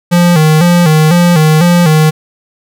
square tone with vibrato, 164.81 Hz, E3, in tune, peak -5 dBFS, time 0.11-2.11 s, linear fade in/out 20 ms, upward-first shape square, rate 2 Hz, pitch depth 100 cents each way, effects none

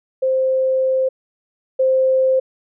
sine tone pair in turn, 523.3 / 523.3 Hz, C5 / C5, 0 / 0 cents, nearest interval unison, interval 0 cents, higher neither, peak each -14 / -12 dBFS, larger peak second, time 0.22-1.09 / 1.79-2.4 s, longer first, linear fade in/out 10 ms, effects none

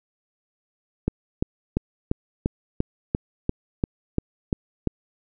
click train, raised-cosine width 3 ms, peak -8 dBFS, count 12, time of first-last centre 1.08-4.873 s, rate 2.9 Hz, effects none

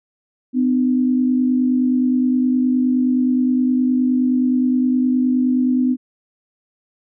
sine tone pair together, 252.6 / 302.2 Hz, B3 / D4, +39 / +50 cents, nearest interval minor third, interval 311 cents, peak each -14 / -23 dBFS, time 0.53-5.97 s, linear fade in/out 50 ms, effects none

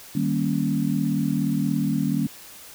sine chord, Eb dominant seventh, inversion none, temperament equal with one note detuned, 154.49 / 196 / 233.1 / 277.2 Hz, Eb3 / G3 / Bb3 / Db4, -12 / 0 / 0 / 0 cents, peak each -26 dBFS, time 0.15-2.27 s, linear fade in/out 5 ms, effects white hiss -44 dBFS RMS until 2.74 s

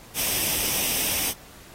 white noise with comb filter, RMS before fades -25 dBFS, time 0.14-1.34 s, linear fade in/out 50 ms, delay 0.35 ms, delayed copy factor +0.55, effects pink hiss -48 dBFS RMS until 1.74 s + AAC 48 kbps

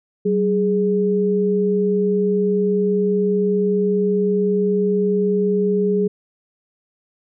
sine tone pair together, 190.2 / 415.3 Hz, F#3 / G#4, +48 / 0 cents, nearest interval octave + major second, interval 1352 cents, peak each -19 / -17 dBFS, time 0.25-6.08 s, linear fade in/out 10 ms, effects none

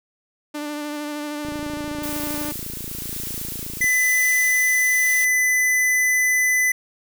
sawtooth tone with vibrato, 296.2 Hz, D4, 15 cents sharp, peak -23 dBFS, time 0.54-2.52 s, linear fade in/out 10 ms, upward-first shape sine, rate 13 Hz, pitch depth 21 cents each way
click train, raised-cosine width 3 ms, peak -22 dBFS, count 68, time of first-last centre 1.45-3.843 s, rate 28 Hz
blue noise with tremolo, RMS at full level -30 dBFS, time 2.03-5.25 s, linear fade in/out 5 ms, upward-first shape sine, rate 0.99 Hz, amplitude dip 30%
square tone, 2007 Hz, B6, 27 cents sharp, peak -17 dBFS, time 3.81-6.72 s, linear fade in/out 5 ms
effects none

